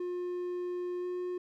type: tone with pitch glide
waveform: triangle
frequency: 356.7 to 359.6 Hz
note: F4 to F#4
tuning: +37 to -49 cents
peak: -31 dBFS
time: 0-1.38 s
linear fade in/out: 5 ms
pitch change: +14 cents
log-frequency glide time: 1-1.06 s
effects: none